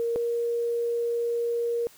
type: tone pair in turn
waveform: sine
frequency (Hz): 466.2 / 470.5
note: A#4 / A#4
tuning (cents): 0 / +16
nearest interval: unison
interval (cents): 16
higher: second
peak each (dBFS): -24 / -24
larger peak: neither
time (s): 0-0.16 / 0.16-1.87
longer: second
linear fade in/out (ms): 0
effects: white hiss -54 dBFS RMS until 1.97 s